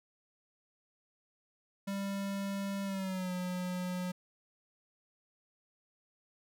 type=tone with pitch glide; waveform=square; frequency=197.5 to 181.11 Hz; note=G3 to F#3; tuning=+13 to -37 cents; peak=-35 dBFS; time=1.87-4.12 s; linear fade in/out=10 ms; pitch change=-150 cents; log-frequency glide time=2.84-3.32 s; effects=none

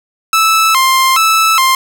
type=tone with vibrato; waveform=sawtooth; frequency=1175 Hz; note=D6; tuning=1 cent sharp; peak=-4 dBFS; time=0.33-1.75 s; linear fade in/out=2 ms; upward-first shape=square; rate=1.2 Hz; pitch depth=190 cents each way; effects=none

